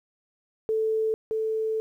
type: tone pair in turn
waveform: sine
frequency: 440 / 440 Hz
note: A4 / A4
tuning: 0 / 0 cents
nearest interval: unison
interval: 0 cents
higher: neither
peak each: -22 / -24 dBFS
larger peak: first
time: 0.69-1.14 / 1.31-1.8 s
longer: second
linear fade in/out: 0 ms
effects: 10-bit